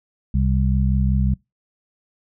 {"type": "harmonic tone", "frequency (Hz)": 65.41, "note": "C2", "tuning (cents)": 0, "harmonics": [1, 2, 3], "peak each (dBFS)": [-18, -21, -23], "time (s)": [0.34, 1.34], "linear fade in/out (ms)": 5, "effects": ["noise-tail reverb RT60 0.2 s tail -24 dB re dry"]}